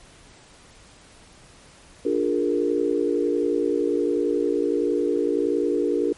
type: chord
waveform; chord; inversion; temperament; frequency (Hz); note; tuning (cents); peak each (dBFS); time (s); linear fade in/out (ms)
sine; Bb dominant seventh; first; equal with one note detuned; 293.7 / 353.9 / 415.3 / 466.2; D4 / F4 / Ab4 / Bb4; 0 / +23 / 0 / 0; -25; 2.05-6.13; 5
effects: pink hiss -50 dBFS RMS until 6.17 s + MP3 48 kbps